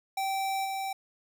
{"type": "tone with level steps", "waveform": "square", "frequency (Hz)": 776, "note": "G5", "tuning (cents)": -18, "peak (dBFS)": [-29, -32], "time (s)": [0.17, 0.93], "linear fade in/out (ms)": 5, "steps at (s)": 0.64, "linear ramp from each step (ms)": 20, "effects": []}